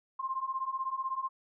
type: beating tone pair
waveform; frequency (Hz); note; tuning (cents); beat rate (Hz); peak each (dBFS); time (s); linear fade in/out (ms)
sine; 1046.5 / 1062.5; C6 / C6; 0 / +26; 16; -36 / -34; 0.19-1.29; 10
effects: none